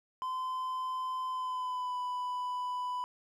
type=tone with pitch glide; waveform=triangle; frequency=1026 to 993.9 Hz; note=C6 to B5; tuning=-34 to +11 cents; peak=-31 dBFS; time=0.22-3.04 s; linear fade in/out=0 ms; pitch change=-55 cents; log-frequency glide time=1.29-1.97 s; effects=none